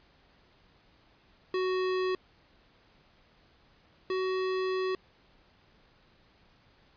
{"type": "tone pair in turn", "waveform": "square", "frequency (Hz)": [371.4, 374.4], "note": ["F#4", "F#4"], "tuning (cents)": [7, 20], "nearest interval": "unison", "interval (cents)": 13, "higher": "second", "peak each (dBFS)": [-28, -29], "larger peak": "first", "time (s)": [[1.54, 2.15], [4.1, 4.95]], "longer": "second", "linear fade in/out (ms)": 2, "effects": ["pink hiss -63 dBFS RMS until 6.96 s", "resampled to 11025 Hz"]}